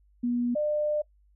sine tone pair in turn, 241.9 / 599.8 Hz, B3 / D5, -36 / +36 cents, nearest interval octave + major third, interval 1572 cents, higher second, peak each -24 dBFS, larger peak neither, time 0.23-0.55 / 0.55-1.02 s, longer second, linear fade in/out 10 ms, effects noise-tail reverb RT60 0.1 s tail -21 dB re dry + added 50 Hz sine -59 dBFS peak until 1.35 s

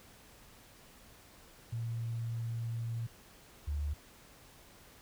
sine tone pair in turn, 115.7 / 73.33 Hz, A#2 / D2, -13 / -2 cents, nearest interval minor sixth, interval 789 cents, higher first, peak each -34 / -32 dBFS, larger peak second, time 1.72-3.07 / 3.67-3.94 s, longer first, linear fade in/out 10 ms, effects pink hiss -58 dBFS RMS until 5.01 s

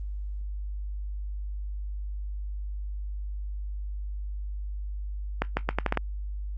accelerating click train, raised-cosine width 0.5 ms, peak -9 dBFS, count 7, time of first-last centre 5.42-5.973 s, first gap 150 ms, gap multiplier 0.8, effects added 50 Hz sine -31 dBFS peak until 6.57 s + Opus 32 kbps

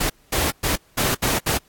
pink noise bursts at uneven times, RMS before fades -21 dBFS, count 6, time 0-0.1 / 0.32-0.51 / 0.63-0.76 / 0.97-1.15 / 1.22-1.39 / 1.46-1.58 s, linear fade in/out 10 ms, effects pink hiss -57 dBFS RMS until 1.68 s + AAC 64 kbps

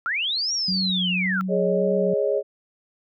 sine linear two-way sweep, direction up then down, 1300 to 5730 to 1300 Hz, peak -22 dBFS, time 0.06-1.41 s, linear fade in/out 0 ms, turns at 0.53 s
sine tone with vibrato, 185 Hz, F#3, in tune, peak -24 dBFS, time 0.68-2.14 s, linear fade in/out 5 ms, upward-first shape sine, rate 1.8 Hz, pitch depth 33 cents each way
sine chord, Ab suspended fourth, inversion none, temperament equal, 415.3 / 554.4 / 622.3 Hz, Ab4 / Db5 / Eb5, 0 / 0 / 0 cents, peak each -23 / -23 / -26 dBFS, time 1.48-2.43 s, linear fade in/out 50 ms
effects none

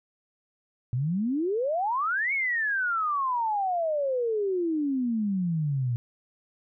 sine exponential two-way sweep, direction up then down, 116.54 to 2245 to 116.54 Hz, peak -24 dBFS, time 0.93-5.96 s, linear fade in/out 0 ms, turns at 2.33 s, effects none

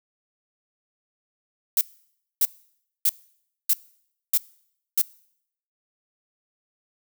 violet noise bursts, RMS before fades -19 dBFS, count 6, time 1.77-5.016 s, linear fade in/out 2 ms, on 41 ms, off 600 ms, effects noise-tail reverb RT60 0.7 s tail -23 dB re dry

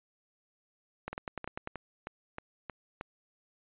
two click trains, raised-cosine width 0.5 ms, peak -21 / -23 dBFS, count 7 / 7, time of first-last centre 1.08-1.674 / 1.13-3.011 s, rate 10.1 / 3.19 Hz, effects resampled to 8000 Hz

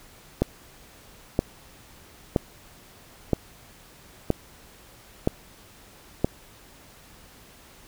click train, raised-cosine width 2 ms, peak -6 dBFS, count 7, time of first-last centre 0.42-6.245 s, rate 1.03 Hz, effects pink hiss -51 dBFS RMS until 7.87 s

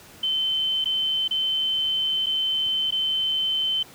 sine tone with dropouts, 3074 Hz, G7, 35 cents flat, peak -21 dBFS, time 0.23-3.83 s, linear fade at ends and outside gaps 5 ms, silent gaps 0.844-0.856 / 1.279-1.309 / 2.261-2.266 / 2.908-2.922 s, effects pink hiss -47 dBFS RMS until 3.94 s + high-pass 80 Hz 12 dB/octave

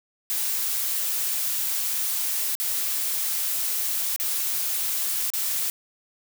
blue noise with dropouts, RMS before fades -26 dBFS, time 0.3-5.7 s, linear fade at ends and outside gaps 0 ms, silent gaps 2.552-2.6 / 4.162-4.199 / 5.302-5.336 s, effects none

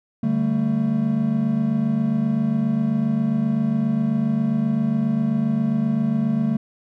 triangle chord, D suspended fourth, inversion none, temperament equal with one note detuned, 146.83 / 196 / 223.5 Hz, D3 / G3 / A3, 0 / 0 / +27 cents, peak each -23 / -23 / -18 dBFS, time 0.23-6.57 s, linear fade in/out 5 ms, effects none

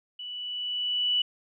sine tone with level ramp, 2960 Hz, F#7, in tune, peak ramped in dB -36 to -21 dBFS, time 0.19-1.22 s, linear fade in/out 5 ms, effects none

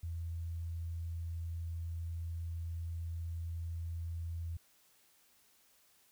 sine tone, 83.6 Hz, E2, 25 cents sharp, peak -37 dBFS, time 0.03-4.57 s, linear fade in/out 5 ms, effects white hiss -68 dBFS RMS until 6.11 s

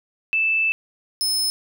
sine / sawtooth tone pair in turn, 2637 / 5204 Hz, E7 / E8, 0 / -23 cents, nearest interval octave, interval 1177 cents, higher second, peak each -17 dBFS, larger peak neither, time 0.33-0.72 / 1.21-1.5 s, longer first, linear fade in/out 0 ms, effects none

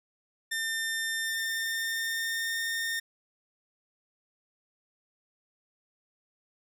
sawtooth tone with pitch glide, 1800 to 1824.1 Hz, A6 to A#6, +39 to -38 cents, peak -26 dBFS, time 0.51-3 s, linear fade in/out 10 ms, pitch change +23 cents, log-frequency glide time 1.23-2.6 s, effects none

